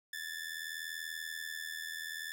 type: ring-modulated tone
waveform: sawtooth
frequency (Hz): 1749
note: A6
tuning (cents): -11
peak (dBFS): -33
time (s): 0.13-2.32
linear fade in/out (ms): 0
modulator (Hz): 40.3
effects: none